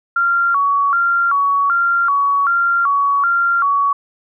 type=tone with vibrato; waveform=sine; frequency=1248 Hz; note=D#6; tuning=5 cents sharp; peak=-12 dBFS; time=0.16-3.93 s; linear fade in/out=5 ms; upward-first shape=square; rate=1.3 Hz; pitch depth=180 cents each way; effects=none